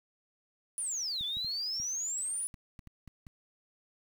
sine exponential two-way sweep, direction down then up, 10000 to 3425 to 10000 Hz, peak -32 dBFS, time 0.78-2.47 s, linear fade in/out 0 ms, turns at 1.24 s
clicks, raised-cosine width 5 ms, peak -37 dBFS, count 9, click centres 1.21 / 1.37 / 1.447 / 1.8 / 2.542 / 2.792 / 2.873 / 3.077 / 3.268 s
effects 9-bit

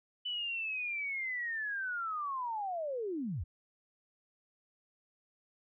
sine linear sweep, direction down, 2998 to 62 Hz, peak -34 dBFS, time 0.25-3.44 s, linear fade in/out 10 ms, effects none

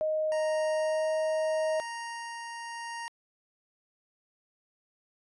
sine tone with pitch glide, 622.3 to 628.4 Hz, D#5 to D#5, 0 to +17 cents, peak -26 dBFS, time 0.01-1.8 s, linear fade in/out 0 ms, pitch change +17 cents, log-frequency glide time 0.73-1.1 s
25% pulse tone with tremolo, 932.3 Hz, A#5, in tune, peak -32 dBFS, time 0.32-3.08 s, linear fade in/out 0 ms, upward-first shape sine, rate 0.8 Hz, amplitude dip 25%
effects resampled to 24000 Hz

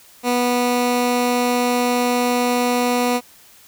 15% pulse tone, 245.1 Hz, B3, 13 cents flat, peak -10 dBFS, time 0.23-3.21 s, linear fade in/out 50 ms, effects white hiss -48 dBFS RMS until 3.67 s

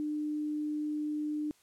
sine tone, 300.7 Hz, D4, 41 cents sharp, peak -31 dBFS, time 0-1.51 s, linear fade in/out 0 ms, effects white hiss -66 dBFS RMS until 1.62 s + low-pass 11000 Hz 12 dB/octave

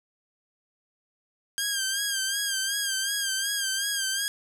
10% pulse tone with vibrato, 1600 Hz, G6, 35 cents sharp, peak -17 dBFS, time 1.58-4.28 s, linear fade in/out 0 ms, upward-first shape sine, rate 2.7 Hz, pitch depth 60 cents each way, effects none

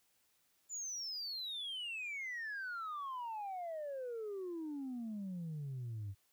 sine exponential sweep, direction down, 7150 to 95.3 Hz, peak -38 dBFS, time 0.69-6.15 s, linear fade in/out 50 ms, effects tanh soft clip ceiling -38 dBFS + white hiss -75 dBFS RMS until 6.32 s

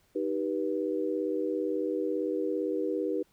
sine chord, Eb augmented, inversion none, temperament just, 311.1 / 388.9 / 486.1 Hz, Eb4 / G4 / B4, 0 / -14 / -28 cents, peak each -32 dBFS, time 0.15-3.23 s, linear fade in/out 10 ms, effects pink hiss -68 dBFS RMS until 3.32 s

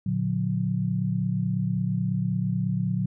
sine chord, Bb augmented, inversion none, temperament just, 116.54 / 145.68 / 182.1 Hz, Bb2 / D3 / F#3, 0 / -14 / -27 cents, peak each -28 / -29 / -26 dBFS, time 0.06-3.06 s, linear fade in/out 5 ms, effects none

